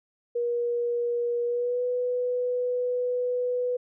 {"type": "tone with pitch glide", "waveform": "sine", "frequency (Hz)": [477.6, 494.7], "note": ["A#4", "B4"], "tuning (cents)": [42, 3], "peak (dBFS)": -24, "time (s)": [0.35, 3.77], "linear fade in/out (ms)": 10, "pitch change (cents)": 61, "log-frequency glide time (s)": [1.45, 1.83], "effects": []}